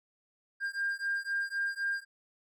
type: beating tone pair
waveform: triangle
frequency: 1600 / 1603.9 Hz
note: G6 / G6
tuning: +35 / +39 cents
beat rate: 3.9 Hz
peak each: -31 dBFS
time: 0.6-2.05 s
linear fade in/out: 50 ms
effects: tanh soft clip ceiling -25 dBFS